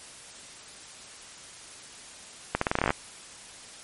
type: accelerating click train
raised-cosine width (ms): 0.5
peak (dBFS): -8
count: 12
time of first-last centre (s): 2.55-2.905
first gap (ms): 64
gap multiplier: 0.85
effects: white hiss -46 dBFS RMS until 3.83 s + MP3 48 kbps